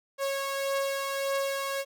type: beating tone pair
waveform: sawtooth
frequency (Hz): 549 / 550.7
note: C#5 / C#5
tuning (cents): -17 / -11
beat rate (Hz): 1.7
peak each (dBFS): -25 / -32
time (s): 0.18-1.85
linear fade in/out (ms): 50
effects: none